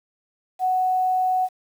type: tone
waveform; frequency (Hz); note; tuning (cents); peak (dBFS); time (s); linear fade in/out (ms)
sine; 742; F#5; +5; -18; 0.59-1.49; 50
effects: 8-bit